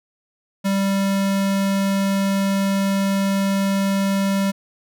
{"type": "tone", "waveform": "square", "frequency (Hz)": 196, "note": "G3", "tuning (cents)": 0, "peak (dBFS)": -18, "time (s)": [0.64, 4.52], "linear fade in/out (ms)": 20, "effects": []}